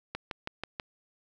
click train, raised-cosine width 0.3 ms, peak -18 dBFS, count 5, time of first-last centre 0.15-0.798 s, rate 6.17 Hz, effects none

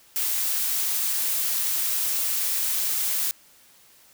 blue noise, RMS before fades -25 dBFS, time 0.16-3.31 s, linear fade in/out 0 ms, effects white hiss -55 dBFS RMS until 4.13 s

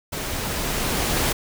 pink noise with level ramp, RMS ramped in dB -29 to -21 dBFS, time 0.12-1.33 s, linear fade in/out 10 ms, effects none

